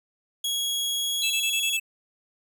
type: tone with pitch glide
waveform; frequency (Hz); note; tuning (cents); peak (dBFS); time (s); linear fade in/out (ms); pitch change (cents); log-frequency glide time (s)
sawtooth; 3322 to 3351; G#7 to G#7; 0 to +15; -22; 0.44-1.77; 5; +15; 0.96-1.59
type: tone with exponential decay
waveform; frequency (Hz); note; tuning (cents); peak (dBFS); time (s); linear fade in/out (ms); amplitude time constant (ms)
triangle; 4000; B7; +21; -26; 1.22-1.67; 2; 96
type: tone bursts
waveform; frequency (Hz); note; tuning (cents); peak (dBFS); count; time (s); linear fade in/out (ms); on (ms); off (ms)
square; 2637; E7; 0; -26; 6; 1.23-1.799; 10; 74; 25
effects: none